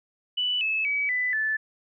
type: tone with pitch steps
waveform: sine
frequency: 2972 / 2602 / 2279 / 1995.1 / 1746.9 Hz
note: F#7 / E7 / C#7 / B6 / A6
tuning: +7 / -23 / +47 / +17 / -13 cents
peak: -23 dBFS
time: 0.37-1.57 s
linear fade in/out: 10 ms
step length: 240 ms
effects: none